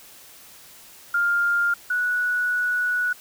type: tone pair in turn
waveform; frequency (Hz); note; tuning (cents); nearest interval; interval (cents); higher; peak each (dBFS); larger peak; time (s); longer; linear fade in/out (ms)
sine; 1403 / 1470.9; F6 / F#6; +8 / -11; minor second; 81; second; -18 / -20; first; 1.14-1.74 / 1.9-3.13; second; 5
effects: white hiss -47 dBFS RMS until 3.2 s